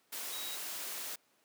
sine tone in noise, 3828 Hz, A#7, 45 cents sharp, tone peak -43 dBFS, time 0.32-0.56 s, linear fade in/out 10 ms, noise white, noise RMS -41 dBFS, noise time 0.12-1.16 s, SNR -5 dB, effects pink hiss -71 dBFS RMS until 1.44 s + high-pass 300 Hz 12 dB/octave

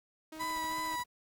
sawtooth tone, 314.8 Hz, D#4, 20 cents sharp, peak -40 dBFS, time 0.32-0.96 s, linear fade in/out 5 ms
pink noise with tremolo, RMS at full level -49 dBFS, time 0.34-1.06 s, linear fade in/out 50 ms, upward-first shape triangle, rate 14 Hz, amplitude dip 95%
35% pulse tone with vibrato, 987.8 Hz, B5, in tune, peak -32 dBFS, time 0.39-1.04 s, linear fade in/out 20 ms, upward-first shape sine, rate 3 Hz, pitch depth 19 cents each way
effects none

